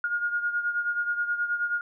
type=beating tone pair; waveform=sine; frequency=1425 / 1434.4 Hz; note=F6 / F6; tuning=+34 / +46 cents; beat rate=9.4 Hz; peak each=-26 / -32 dBFS; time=0.04-1.81 s; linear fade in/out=2 ms; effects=none